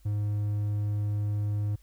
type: tone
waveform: triangle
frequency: 103.83 Hz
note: G#2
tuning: in tune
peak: -24 dBFS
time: 0.05-1.76 s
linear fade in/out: 10 ms
effects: added 50 Hz sine -55 dBFS peak until 1.82 s + white hiss -67 dBFS RMS until 1.82 s

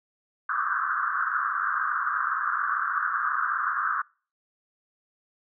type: band-pass noise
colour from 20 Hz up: pink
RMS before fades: -27 dBFS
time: 0.49-4.02 s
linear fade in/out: 5 ms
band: 1100 to 1600 Hz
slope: 96 dB/octave
effects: noise-tail reverb RT60 0.4 s tail -26 dB re dry

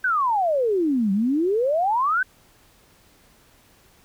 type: exponential two-way sweep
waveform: sine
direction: down then up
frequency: 1568 to 188.7 to 1568 Hz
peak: -18 dBFS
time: 0.04-2.23 s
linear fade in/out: 5 ms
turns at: 1.12 s
effects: pink hiss -56 dBFS RMS until 4.04 s

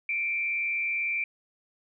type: tone with frequency modulation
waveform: sine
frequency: 2349 Hz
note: D7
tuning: in tune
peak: -26 dBFS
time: 0.09-1.24 s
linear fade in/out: 2 ms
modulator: 142 Hz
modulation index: 0.47
effects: none

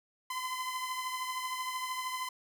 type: beating tone pair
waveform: sawtooth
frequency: 1020 / 1033 Hz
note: C6 / C6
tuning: -44 / -22 cents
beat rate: 13 Hz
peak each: -32 / -37 dBFS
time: 0.3-2.29 s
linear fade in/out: 5 ms
effects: none

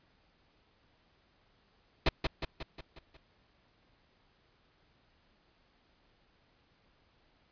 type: noise with echo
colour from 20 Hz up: pink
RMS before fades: -24 dBFS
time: 2.06-2.09 s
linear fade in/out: 5 ms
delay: 180 ms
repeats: 6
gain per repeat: -5 dB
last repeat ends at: 3.17 s
effects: pink hiss -69 dBFS RMS until 7.51 s + resampled to 11025 Hz

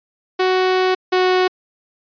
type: tone pair in turn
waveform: sawtooth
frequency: 371.5 / 368.5 Hz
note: F#4 / F#4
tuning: +7 / -7 cents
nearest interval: unison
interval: 14 cents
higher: first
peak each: -10 / -9 dBFS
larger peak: second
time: 0.39-0.95 / 1.12-1.48 s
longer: first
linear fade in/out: 10 ms
effects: resampled to 11025 Hz

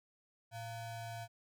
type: ring-modulated tone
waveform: square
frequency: 402.4 Hz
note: G4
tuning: 45 cents sharp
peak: -40 dBFS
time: 0.51-1.28 s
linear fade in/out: 50 ms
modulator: 290 Hz
effects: none

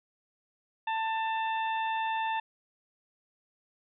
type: harmonic tone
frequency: 890 Hz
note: A5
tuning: 20 cents sharp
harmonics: 1 / 2 / 3 / 4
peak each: -29 / -37 / -40 / -44 dBFS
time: 0.87-2.4 s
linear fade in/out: 5 ms
effects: none

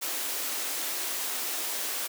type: high-pass noise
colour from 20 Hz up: white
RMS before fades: -32 dBFS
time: 0.01-2.08 s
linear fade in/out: 20 ms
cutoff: 250 Hz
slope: 48 dB/octave
effects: none

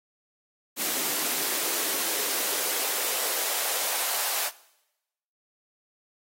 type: noise with high-pass filter sweep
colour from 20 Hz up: white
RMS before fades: -28 dBFS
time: 0.76-4.51 s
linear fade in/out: 50 ms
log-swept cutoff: 250 to 690 Hz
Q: 1.8
effects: noise-tail reverb RT60 0.9 s tail -20 dB re dry + AAC 48 kbps

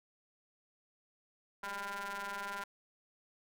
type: ring-modulated tone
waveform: sawtooth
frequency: 198.2 Hz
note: G3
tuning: 19 cents sharp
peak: -32 dBFS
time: 1.63-2.64 s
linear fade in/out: 5 ms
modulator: 1200 Hz
effects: none

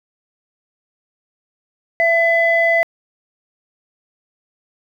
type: tone pair together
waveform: sine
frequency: 670 / 2009 Hz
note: E5 / B6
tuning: +28 / +29 cents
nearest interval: octave + perfect fifth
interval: 1901 cents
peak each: -14 dBFS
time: 2-2.83 s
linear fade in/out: 0 ms
effects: tanh soft clip ceiling -4 dBFS + 8-bit

